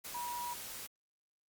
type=tone in noise; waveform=sine; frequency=966 Hz; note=B5; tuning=39 cents flat; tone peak=-38 dBFS; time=0.14-0.54 s; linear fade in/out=10 ms; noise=white; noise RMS=-45 dBFS; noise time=0.04-0.87 s; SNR=+4 dB; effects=Opus 48 kbps